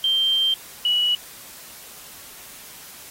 sine tone pair in turn, 3150 / 2933 Hz, G7 / F#7, +8 / -16 cents, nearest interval minor second, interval 124 cents, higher first, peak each -17 dBFS, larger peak neither, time 0.04-0.54 / 0.85-1.15 s, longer first, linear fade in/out 2 ms, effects white hiss -42 dBFS RMS until 3.1 s + AAC 48 kbps

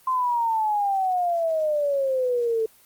sine exponential sweep, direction down, 1046.5 to 440 Hz, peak -20 dBFS, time 0.07-2.66 s, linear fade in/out 5 ms, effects white hiss -55 dBFS RMS until 2.85 s + Opus 24 kbps

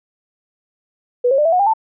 sine tone with pitch steps, 490.9 / 541.6 / 597.4 / 659.1 / 727.1 / 802.1 / 884.8 Hz, B4 / C#5 / D5 / E5 / F#5 / G5 / A5, -10 / -40 / +29 / 0 / -30 / +40 / +9 cents, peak -11 dBFS, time 1.24-1.737 s, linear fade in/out 10 ms, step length 71 ms, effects none

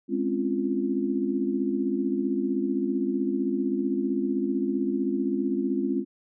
sine chord, Db major seventh, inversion second, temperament equal with one note detuned, 207.7 / 261.6 / 277.2 / 344.8 Hz, Ab3 / C4 / Db4 / F4, 0 / 0 / 0 / -22 cents, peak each -30 / -28 / -30 / -29 dBFS, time 0.08-6.05 s, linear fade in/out 50 ms, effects none

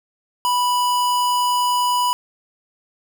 square tone, 985 Hz, B5, 5 cents flat, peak -17 dBFS, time 0.45-2.13 s, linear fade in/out 0 ms, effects none

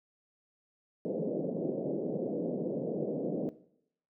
white band-pass noise, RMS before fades -34 dBFS, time 1.05-3.49 s, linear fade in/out 0 ms, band 150 to 560 Hz, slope 48 dB/octave, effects noise-tail reverb RT60 0.7 s tail -17 dB re dry

